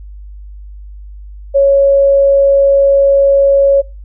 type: tone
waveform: sine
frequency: 554.4 Hz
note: C#5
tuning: in tune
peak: -5 dBFS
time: 1.54-3.82 s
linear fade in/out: 20 ms
effects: noise-tail reverb RT60 0.3 s tail -23 dB re dry + added 50 Hz sine -28 dBFS peak until 4.04 s